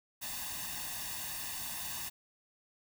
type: noise with comb filter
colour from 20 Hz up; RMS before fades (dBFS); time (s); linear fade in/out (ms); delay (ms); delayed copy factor
white; -40; 0.21-2.1; 20; 1.1; +0.8
effects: none